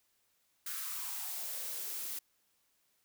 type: noise with high-pass filter sweep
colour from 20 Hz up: blue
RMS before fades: -40 dBFS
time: 0.66-2.19 s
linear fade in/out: 5 ms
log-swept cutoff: 1500 to 270 Hz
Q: 3.6
effects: white hiss -75 dBFS RMS until 3.04 s